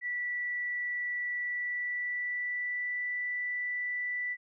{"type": "tone with pitch glide", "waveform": "sine", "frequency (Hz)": [1958, 1973.9], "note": ["B6", "B6"], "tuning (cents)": [-15, -1], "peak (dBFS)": -31, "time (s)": [0.01, 4.37], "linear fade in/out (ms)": 50, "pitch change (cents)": 14, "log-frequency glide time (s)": [1.4, 3.01], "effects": []}